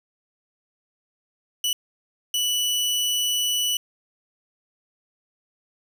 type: tone bursts at uneven times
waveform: sawtooth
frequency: 2960 Hz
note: F#7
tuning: in tune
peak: -18 dBFS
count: 2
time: 1.64-1.73 / 2.34-3.77 s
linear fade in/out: 2 ms
effects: none